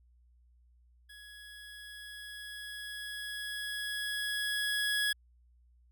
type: tone with level ramp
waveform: 25% pulse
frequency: 1674 Hz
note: G#6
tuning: 13 cents sharp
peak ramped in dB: -46 to -24 dBFS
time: 1.09-5.13 s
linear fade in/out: 10 ms
effects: added 60 Hz sine -61 dBFS peak until 5.91 s